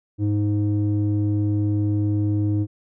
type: tone with low-pass filter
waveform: square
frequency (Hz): 103.83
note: G#2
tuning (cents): 0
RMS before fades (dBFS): -21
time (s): 0.18-2.67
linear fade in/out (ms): 50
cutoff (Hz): 280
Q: 2.9
effects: none